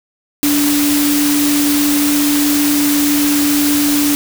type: tone in noise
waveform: sine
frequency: 290.6 Hz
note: D4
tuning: 18 cents flat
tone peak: -12 dBFS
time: 0.43-4.15 s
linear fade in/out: 0 ms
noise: white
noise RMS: -18 dBFS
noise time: 0.43-4.15 s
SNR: +3 dB
effects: none